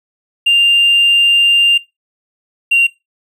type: tone pair in turn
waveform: triangle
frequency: 2794 / 2765 Hz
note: F7 / F7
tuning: 0 / -18 cents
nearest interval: unison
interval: 18 cents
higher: first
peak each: -4 dBFS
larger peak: neither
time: 0.46-1.78 / 2.71-2.87 s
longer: first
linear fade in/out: 10 ms
effects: noise-tail reverb RT60 0.2 s tail -21 dB re dry + tanh soft clip ceiling -4 dBFS